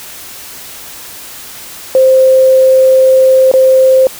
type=tone with dropouts; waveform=sine; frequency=523.3 Hz; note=C5; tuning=in tune; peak=-3 dBFS; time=1.95-4.07 s; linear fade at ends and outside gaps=1 ms; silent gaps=3.515-3.538 s; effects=white hiss -29 dBFS RMS until 4.19 s